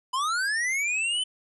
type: linear sweep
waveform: square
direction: up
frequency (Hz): 991 to 3068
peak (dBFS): -25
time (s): 0.13-1.24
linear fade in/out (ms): 10
effects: resampled to 24000 Hz